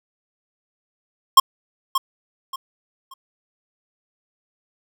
square tone with echo, 1072 Hz, C6, 42 cents sharp, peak -6 dBFS, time 1.37-1.4 s, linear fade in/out 5 ms, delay 580 ms, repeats 3, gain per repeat -11 dB, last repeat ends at 3.14 s, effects none

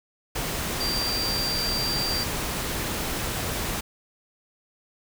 sine tone in noise, 4712 Hz, D8, 5 cents sharp, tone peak -26 dBFS, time 0.8-2.24 s, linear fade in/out 10 ms, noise pink, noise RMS -29 dBFS, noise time 0.35-3.81 s, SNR 0 dB, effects none

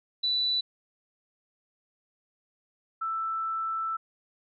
sine tone pair in turn, 3969 / 1324.5 Hz, B7 / E6, +8 / +8 cents, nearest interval octave + perfect fifth, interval 1900 cents, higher first, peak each -24 / -28 dBFS, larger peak first, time 0.23-0.61 / 3.01-3.97 s, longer second, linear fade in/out 10 ms, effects none

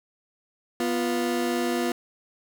30% pulse tone pair together, 245.1 / 349.2 Hz, B3 / F4, -13 / 0 cents, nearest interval tritone, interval 613 cents, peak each -24 dBFS, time 0.8-1.92 s, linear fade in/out 2 ms, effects none

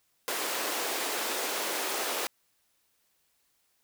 pink high-pass noise, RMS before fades -32 dBFS, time 0.28-2.27 s, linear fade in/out 0 ms, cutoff 350 Hz, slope 24 dB/octave, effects white hiss -72 dBFS RMS until 3.83 s

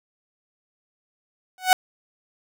sawtooth tone with exponential growth, 743 Hz, F#5, 7 cents sharp, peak -5 dBFS, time 1.58-1.73 s, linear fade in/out 1 ms, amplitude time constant 31 ms, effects none

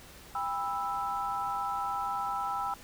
sine chord, E minor, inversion first, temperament equal with one note detuned, 800.9 / 987.8 / 1318.5 Hz, G5 / B5 / E6, +37 / 0 / 0 cents, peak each -34 / -36 / -34 dBFS, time 0.35-2.74 s, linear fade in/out 2 ms, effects pink hiss -51 dBFS RMS until 2.83 s

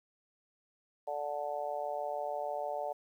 harmonic tone, 146.4 Hz, D3, 5 cents flat, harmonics 3 / 4 / 5 / 6, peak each -45 / -37 / -38 / -42 dBFS, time 1.07-2.93 s, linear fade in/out 10 ms, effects 11-bit

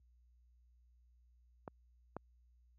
clicks, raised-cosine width 1 ms, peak -30 / -27 dBFS, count 2, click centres 1.678 / 2.166 s, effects added 60 Hz sine -59 dBFS peak until 2.78 s + high-pass 80 Hz 12 dB/octave

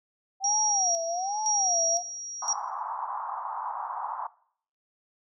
sine tone with vibrato, 757 Hz, F#5, 39 cents sharp, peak -28 dBFS, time 0.4-2.03 s, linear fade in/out 50 ms, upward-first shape sine, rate 1.2 Hz, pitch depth 230 cents each way
sine tone with tremolo, 5680 Hz, F8, 28 cents sharp, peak -24 dBFS, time 0.44-2.53 s, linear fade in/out 2 ms, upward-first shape square, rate 0.98 Hz, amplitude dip 75%
white band-pass noise, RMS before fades -34 dBFS, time 2.42-4.27 s, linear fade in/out 2 ms, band 810 to 1100 Hz, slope 48 dB/octave
effects noise-tail reverb RT60 0.6 s tail -21 dB re dry

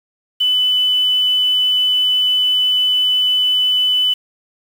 sine tone with quantisation, 2998 Hz, F#7, 22 cents sharp, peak -12 dBFS, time 0.4-4.14 s, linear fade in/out 10 ms, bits 6, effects none

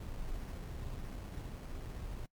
brown noise with sample-and-hold, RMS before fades -42 dBFS, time 0-2.26 s, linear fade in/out 5 ms, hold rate 3675 Hz, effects noise-tail reverb RT60 0.1 s tail -22 dB re dry + MP3 96 kbps

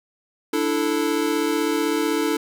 square chord, D suspended second, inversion none, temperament equal, 293.7 / 329.6 / 440 Hz, D4 / E4 / A4, 0 / 0 / 0 cents, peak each -25 dBFS, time 0.53-2.37 s, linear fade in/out 5 ms, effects none

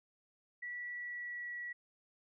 sine tone with pitch glide, 1949 to 1934.4 Hz, B6 to B6, -23 to -36 cents, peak -40 dBFS, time 0.62-1.73 s, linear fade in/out 10 ms, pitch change -13 cents, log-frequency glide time 0.88-1.52 s, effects none

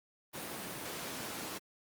pink high-pass noise, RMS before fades -42 dBFS, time 0.33-1.59 s, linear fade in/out 20 ms, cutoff 190 Hz, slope 12 dB/octave, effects Opus 32 kbps

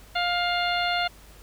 harmonic tone, 704 Hz, F5, 14 cents sharp, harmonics 1 / 2 / 3 / 4 / 5 / 6, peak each -26 / -29 / -31 / -32 / -33 / -34 dBFS, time 0.15-1.08 s, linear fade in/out 10 ms, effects added 50 Hz sine -49 dBFS peak until 1.42 s + pink hiss -52 dBFS RMS until 1.42 s

